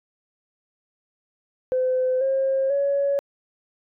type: tone with pitch steps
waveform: sine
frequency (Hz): 512 / 535.9 / 560.9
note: C5 / C5 / C#5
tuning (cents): -38 / +41 / +20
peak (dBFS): -18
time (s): 1.72-3.19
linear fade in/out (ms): 0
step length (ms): 490
effects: tanh soft clip ceiling -14 dBFS